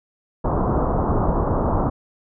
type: low-pass noise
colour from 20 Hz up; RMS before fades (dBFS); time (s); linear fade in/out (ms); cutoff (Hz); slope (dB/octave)
pink; -20; 0.44-1.9; 10; 1200; 48
effects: none

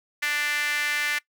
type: tone with high-pass filter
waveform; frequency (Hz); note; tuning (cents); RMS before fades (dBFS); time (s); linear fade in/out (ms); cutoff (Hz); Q
sawtooth; 294.4; D4; +4; -26; 0.22-1.19; 10; 1900; 4.1
effects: noise-tail reverb RT60 0.1 s tail -21 dB re dry

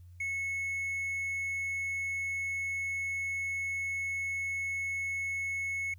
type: tone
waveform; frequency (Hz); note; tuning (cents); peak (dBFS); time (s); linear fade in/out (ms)
triangle; 2195; C#7; -18; -30; 0.2-5.94; 5
effects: added 88 Hz sine -49 dBFS peak until 5.98 s + white hiss -75 dBFS RMS until 5.98 s

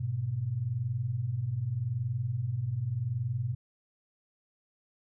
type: tone pair together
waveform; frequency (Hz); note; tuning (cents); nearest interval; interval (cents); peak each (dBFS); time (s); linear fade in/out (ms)
sine; 102.63 / 123.47; G#2 / B2; -20 / 0; minor third; 320; -35 / -30; 0-3.55; 10
effects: none

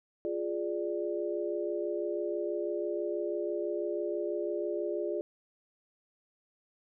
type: chord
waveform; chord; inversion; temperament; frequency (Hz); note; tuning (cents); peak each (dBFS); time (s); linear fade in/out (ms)
sine; D diminished; first; equal with one note detuned; 349.2 / 415.3 / 590.4; F4 / Ab4 / D5; 0 / 0 / +9; -34 / -35 / -36; 0.25-5.21; 0
effects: none

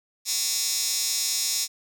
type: tone with high-pass filter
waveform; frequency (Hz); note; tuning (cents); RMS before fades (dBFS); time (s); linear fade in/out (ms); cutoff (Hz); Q
15% pulse; 229; A#3; -31; -26; 0.25-1.68; 50; 5600; 2
effects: none

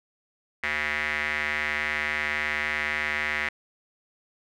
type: tone with band-pass filter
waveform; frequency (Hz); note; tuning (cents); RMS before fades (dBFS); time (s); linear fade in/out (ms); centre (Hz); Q
square; 75.3; D2; +44; -28; 0.63-3.49; 5; 2000; 5.3
effects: none

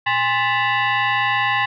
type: tone with frequency modulation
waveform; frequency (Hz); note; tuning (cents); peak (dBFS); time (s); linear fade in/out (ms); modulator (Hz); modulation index
sine; 116.54; A#2; 0; -16; 0.06-1.66; 10; 932; 2.6
effects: none

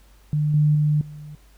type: tone with level steps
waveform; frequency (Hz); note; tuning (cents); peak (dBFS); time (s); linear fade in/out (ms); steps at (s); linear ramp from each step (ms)
sine; 150; D3; +37; -18 / -14 / -16 / -35; 0.33-1.35; 0; 0.54 / 0.75 / 1.01; 2
effects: added 50 Hz sine -50 dBFS peak until 1.57 s + pink hiss -58 dBFS RMS until 1.57 s

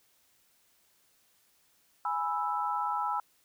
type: chord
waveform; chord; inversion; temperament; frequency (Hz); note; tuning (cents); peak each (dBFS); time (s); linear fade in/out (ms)
sine; E major; first; equal; 830.6 / 987.8 / 1318.5; G#5 / B5 / E6; 0 / 0 / 0; -33; 2.05-3.2; 2
effects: white hiss -68 dBFS RMS until 3.44 s

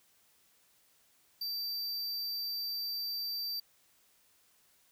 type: tone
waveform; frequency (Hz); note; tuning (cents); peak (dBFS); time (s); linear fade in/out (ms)
square; 4664; D8; -13; -35; 1.41-3.6; 5
effects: white hiss -68 dBFS RMS until 4.91 s

